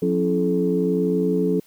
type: tone cluster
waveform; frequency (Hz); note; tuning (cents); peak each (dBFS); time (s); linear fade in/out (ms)
sine; 178.9 / 270.5 / 331.6 / 430.6; F3 / C#4 / E4 / A4; +42 / -42 / +10 / -37; -22 / -24 / -27 / -21; 0.02-1.6; 5
effects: tanh soft clip ceiling -7 dBFS + white hiss -56 dBFS RMS until 1.66 s